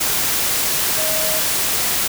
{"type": "tone in noise", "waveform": "sine", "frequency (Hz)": 630, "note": "D#5", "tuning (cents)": 21, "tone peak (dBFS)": -25, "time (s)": [0.97, 1.4], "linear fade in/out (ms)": 10, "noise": "white", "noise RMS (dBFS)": -19, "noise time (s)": [0, 2.08], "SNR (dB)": -9, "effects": []}